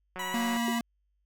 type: click train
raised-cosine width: 0.5 ms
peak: -25 dBFS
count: 76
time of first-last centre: 0.16-0.568 s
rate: 184 Hz
type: tone with vibrato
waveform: 20% pulse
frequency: 973 Hz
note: B5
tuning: 26 cents flat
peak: -28 dBFS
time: 0.19-0.79 s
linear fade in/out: 5 ms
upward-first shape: sine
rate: 16 Hz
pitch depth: 24 cents each way
type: tone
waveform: square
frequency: 233.1 Hz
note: A#3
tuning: in tune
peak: -29 dBFS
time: 0.34-0.81 s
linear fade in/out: 2 ms
type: tone with exponential decay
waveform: sine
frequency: 375 Hz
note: F#4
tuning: 23 cents sharp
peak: -30 dBFS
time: 0.68-0.77 s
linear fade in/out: 1 ms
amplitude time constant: 19 ms
effects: added 50 Hz sine -70 dBFS peak until 1.25 s